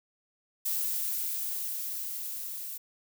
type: noise with level ramp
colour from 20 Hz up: violet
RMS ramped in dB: -30 to -39 dBFS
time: 0.65-2.78 s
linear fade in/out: 10 ms
effects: none